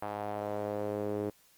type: tone with band-pass filter sweep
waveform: sawtooth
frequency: 103.83 Hz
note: G#2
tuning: in tune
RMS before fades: -35 dBFS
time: 0.02-1.3 s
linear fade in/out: 5 ms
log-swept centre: 800 to 400 Hz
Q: 2.6
effects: white hiss -64 dBFS RMS until 1.57 s + Opus 24 kbps